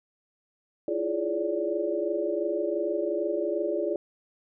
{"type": "tone cluster", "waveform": "sine", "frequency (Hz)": [323.7, 346.4, 418.3, 557, 583], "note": ["E4", "F4", "G#4", "C#5", "D5"], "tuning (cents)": [-31, -14, 12, 8, -13], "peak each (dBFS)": [-36, -30, -31, -38, -30], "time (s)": [0.88, 3.96], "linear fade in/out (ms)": 2, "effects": []}